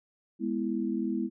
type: chord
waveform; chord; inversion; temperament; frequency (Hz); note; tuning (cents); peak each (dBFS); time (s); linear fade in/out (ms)
sine; E major; first; equal; 207.7 / 246.9 / 329.6; G#3 / B3 / E4; 0 / 0 / 0; -32; 0.39-1.3; 50
effects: none